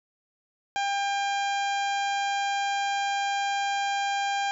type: harmonic tone with a mistuned harmonic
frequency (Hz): 799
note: G5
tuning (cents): +33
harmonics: 1 / 2 / 3 / 4 / 5 / 6 / 7 / 8 / 9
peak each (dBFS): -26 / -33 / -36 / -37 / -44 / -46 / -46 / -47 / -46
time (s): 0.76-4.51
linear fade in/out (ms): 0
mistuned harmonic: 9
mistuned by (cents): -22
effects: none